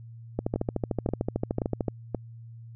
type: two click trains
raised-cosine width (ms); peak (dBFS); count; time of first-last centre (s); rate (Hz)
2; -13 / -14; 21 / 4; 0.39-1.883 / 0.56-2.147; 13.4 / 1.89
effects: added 115 Hz sine -42 dBFS peak until 2.75 s